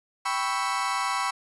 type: chord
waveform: 35% pulse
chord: C# half-diminished seventh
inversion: second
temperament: equal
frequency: 784 / 987.8 / 1108.7 / 1318.5 Hz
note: G5 / B5 / C#6 / E6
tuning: 0 / 0 / 0 / 0 cents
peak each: -31 / -28 / -28 / -31 dBFS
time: 0.25-1.31 s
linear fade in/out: 10 ms
effects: resampled to 24000 Hz